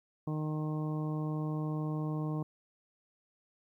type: harmonic tone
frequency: 153.7 Hz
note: D#3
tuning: 21 cents flat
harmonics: 1 / 2 / 3 / 4 / 5 / 6 / 7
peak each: -33 / -38 / -45 / -48 / -50 / -52 / -48 dBFS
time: 0.27-2.43 s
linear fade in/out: 5 ms
effects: 12-bit